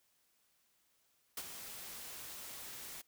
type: noise with ADSR envelope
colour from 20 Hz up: white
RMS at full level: -40 dBFS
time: 1.37-3.02 s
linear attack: 5 ms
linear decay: 50 ms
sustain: -8 dB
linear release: 13 ms
effects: white hiss -75 dBFS RMS until 3.07 s